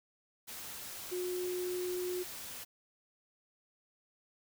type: tone in noise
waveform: sine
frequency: 361.1 Hz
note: F#4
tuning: 42 cents flat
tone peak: -34 dBFS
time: 1.11-2.24 s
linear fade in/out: 20 ms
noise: white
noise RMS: -45 dBFS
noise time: 0.47-2.65 s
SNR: +8 dB
effects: none